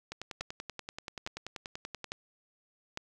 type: two click trains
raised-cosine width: 0.2 ms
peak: -19 / -22 dBFS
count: 4 / 21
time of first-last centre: 0.41-2.974 / 0.12-2.043 s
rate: 1.17 / 10.4 Hz
effects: none